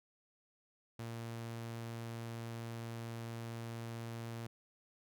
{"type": "tone", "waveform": "sawtooth", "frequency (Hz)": 115.6, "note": "A#2", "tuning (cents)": -14, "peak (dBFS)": -38, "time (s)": [0.99, 4.47], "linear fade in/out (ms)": 5, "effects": []}